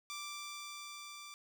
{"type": "tone with level ramp", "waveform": "10% pulse", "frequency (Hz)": 1174.7, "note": "D6", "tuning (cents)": 0, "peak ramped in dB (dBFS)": [-33, -40], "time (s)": [0.1, 1.34], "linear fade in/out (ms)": 0, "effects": []}